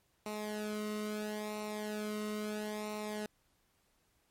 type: tone with flanger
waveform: sawtooth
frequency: 211.7 Hz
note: G#3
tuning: 33 cents sharp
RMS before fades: -39 dBFS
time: 0.26-3.26 s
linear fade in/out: 2 ms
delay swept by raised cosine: 0.61 to 1.22 ms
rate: 0.75 Hz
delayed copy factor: -0.8
effects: pink hiss -74 dBFS RMS until 4.3 s + MP3 64 kbps